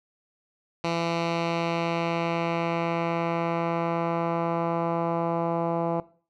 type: tone with low-pass filter sweep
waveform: 10% pulse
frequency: 168.1 Hz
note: E3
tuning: 34 cents sharp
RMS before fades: -27 dBFS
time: 0.84-6 s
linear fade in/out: 2 ms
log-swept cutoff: 4200 to 850 Hz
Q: 1.2
effects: noise-tail reverb RT60 0.4 s tail -18 dB re dry